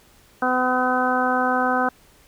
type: harmonic tone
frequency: 253.2 Hz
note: B3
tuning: 43 cents sharp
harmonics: 1 / 2 / 3 / 4 / 5 / 6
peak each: -25 / -26 / -23 / -27 / -25 / -25 dBFS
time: 0.42-1.89 s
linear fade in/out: 5 ms
effects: pink hiss -54 dBFS RMS until 2.27 s